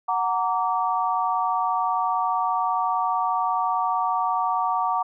sine chord, Gb augmented, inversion none, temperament just, 740 / 925 / 1156.2 Hz, Gb5 / Bb5 / D6, 0 / -14 / -27 cents, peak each -25 dBFS, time 0.08-5.03 s, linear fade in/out 10 ms, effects none

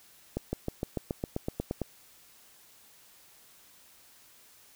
accelerating click train, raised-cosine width 2 ms, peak -17 dBFS, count 12, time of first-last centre 0.37-1.817 s, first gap 160 ms, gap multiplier 0.96, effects white hiss -58 dBFS RMS until 4.75 s

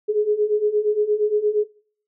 sine beating tone pair, 415.3 / 423.9 Hz, G#4 / G#4, 0 / +35 cents, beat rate 8.6 Hz, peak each -22 / -18 dBFS, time 0.08-1.65 s, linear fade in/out 20 ms, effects noise-tail reverb RT60 0.5 s tail -20 dB re dry

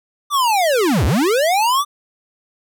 square linear two-way sweep, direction down then up, 1197 to 58.27 to 1197 Hz, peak -14 dBFS, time 0.3-1.85 s, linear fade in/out 50 ms, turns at 1.05 s, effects none

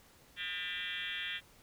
sine tone with frequency modulation, 2545 Hz, D#7, 39 cents sharp, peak -36 dBFS, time 0.36-1.41 s, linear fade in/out 50 ms, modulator 186 Hz, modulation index 5.2, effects pink hiss -62 dBFS RMS until 1.62 s

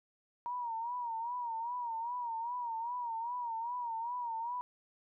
sine tone with vibrato, 943 Hz, A#5, 20 cents sharp, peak -35 dBFS, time 0.46-4.61 s, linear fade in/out 0 ms, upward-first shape sine, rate 2.5 Hz, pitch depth 86 cents each way, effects none

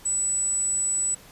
sine tone, 7900 Hz, B8, in tune, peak -22 dBFS, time 0.05-1.15 s, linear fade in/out 10 ms, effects pink hiss -49 dBFS RMS until 1.31 s + resampled to 32000 Hz

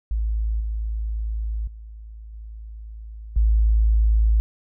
sine tone with level steps, 54.4 Hz, A1, 19 cents flat, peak -20 / -23 / -36 / -34 / -14 dBFS, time 0.11-4.4 s, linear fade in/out 0 ms, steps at 0.6 / 1.67 / 2.33 / 3.36 s, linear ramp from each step 5 ms, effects none

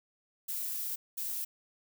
violet noise bursts at uneven times, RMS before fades -36 dBFS, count 2, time 0.48-0.96 / 1.17-1.45 s, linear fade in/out 10 ms, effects none

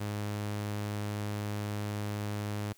sawtooth tone, 103.9 Hz, G#2, 1 cent sharp, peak -29 dBFS, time 0-2.73 s, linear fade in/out 10 ms, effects white hiss -63 dBFS RMS until 2.77 s

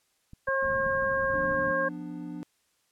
clicks, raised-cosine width 5 ms, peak -33 dBFS, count 6, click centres 0.334 / 0.486 / 0.76 / 0.866 / 1.512 / 1.545 s
harmonic tone, 538 Hz, C5, 48 cents sharp, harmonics 1 / 2 / 3, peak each -28 / -31 / -28 dBFS, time 0.47-1.89 s, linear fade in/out 10 ms
white low-pass noise, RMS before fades -42 dBFS, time 0.62-1.72 s, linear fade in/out 10 ms, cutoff 260 Hz, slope 48 dB/octave
triangle chord, B diminished, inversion second, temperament equal with one note detuned, 174.61 / 246.9 / 295.7 Hz, F3 / B3 / D4, 0 / 0 / +12 cents, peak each -38 / -40 / -36 dBFS, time 1.34-2.43 s, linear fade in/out 0 ms
effects white hiss -71 dBFS RMS until 2.91 s + low-pass 11000 Hz 12 dB/octave

